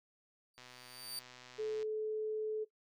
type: tone with exponential growth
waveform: sawtooth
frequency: 4630 Hz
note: D8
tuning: 25 cents flat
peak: -36 dBFS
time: 0.54-1.19 s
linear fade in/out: 1 ms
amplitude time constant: 140 ms
type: click train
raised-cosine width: 0.2 ms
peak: -36 dBFS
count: 157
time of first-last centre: 0.58-1.828 s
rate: 125 Hz
type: tone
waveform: sine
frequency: 432.2 Hz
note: A4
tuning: 31 cents flat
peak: -34 dBFS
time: 1.58-2.65 s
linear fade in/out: 20 ms
effects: noise-tail reverb RT60 0.1 s tail -17 dB re dry